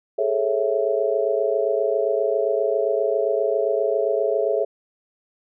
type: chord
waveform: sine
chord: A major seventh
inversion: third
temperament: just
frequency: 412.5 / 440 / 550 / 660 Hz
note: G#4 / A4 / C#5 / E5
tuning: -12 / 0 / -14 / +2 cents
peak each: -24 dBFS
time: 0.18-4.65 s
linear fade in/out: 10 ms
effects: none